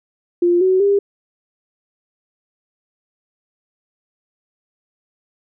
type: tone with pitch steps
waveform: sine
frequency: 349.2 / 374.3 / 401.1 Hz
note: F4 / F#4 / G4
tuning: 0 / +20 / +40 cents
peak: -11 dBFS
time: 0.42-0.99 s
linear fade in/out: 5 ms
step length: 190 ms
effects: none